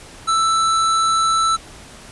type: tone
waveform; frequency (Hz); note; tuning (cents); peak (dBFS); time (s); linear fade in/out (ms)
square; 1323; E6; +6; -15; 0.27-1.57; 20
effects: pink hiss -40 dBFS RMS until 2.11 s + resampled to 24000 Hz